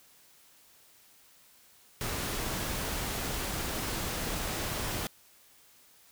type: noise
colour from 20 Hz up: pink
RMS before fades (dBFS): -34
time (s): 2.01-5.07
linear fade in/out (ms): 0
effects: white hiss -60 dBFS RMS until 6.11 s